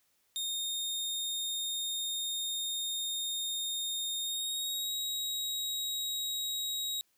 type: tone with pitch glide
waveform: sawtooth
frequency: 3682 to 3807 Hz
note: A#7 to A#7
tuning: -22 to +36 cents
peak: -30 dBFS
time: 0.36-7.01 s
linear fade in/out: 0 ms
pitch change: +58 cents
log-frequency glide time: 4.21-4.92 s
effects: white hiss -73 dBFS RMS until 7.17 s